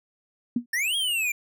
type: tone with exponential decay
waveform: sine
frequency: 240 Hz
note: B3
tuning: 49 cents flat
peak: -17 dBFS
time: 0.56-0.66 s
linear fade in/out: 5 ms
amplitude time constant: 20 ms
type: exponential two-way sweep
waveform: square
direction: up then down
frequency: 1760 to 3308 to 2345 Hz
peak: -24 dBFS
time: 0.73-1.32 s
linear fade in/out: 5 ms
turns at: 0.96 s
effects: none